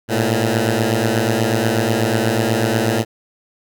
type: beating tone pair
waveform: 10% pulse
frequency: 108.5 / 116.7 Hz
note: A2 / A#2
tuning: -24 / +2 cents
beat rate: 8.2 Hz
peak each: -10 dBFS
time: 0.08-3.05 s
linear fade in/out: 50 ms
effects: none